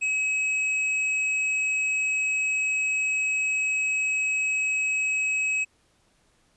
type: tone with hard clipping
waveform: triangle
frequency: 2557 Hz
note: D#7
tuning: 47 cents sharp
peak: -24 dBFS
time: 0.01-5.65 s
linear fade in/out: 20 ms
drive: 9 dB
effects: pink hiss -65 dBFS RMS until 6.56 s + resampled to 24000 Hz